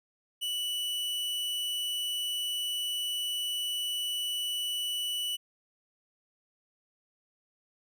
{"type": "tone", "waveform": "45% pulse", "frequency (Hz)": 2960, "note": "F#7", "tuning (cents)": 0, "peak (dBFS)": -30, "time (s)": [0.41, 5.37], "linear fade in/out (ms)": 20, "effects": []}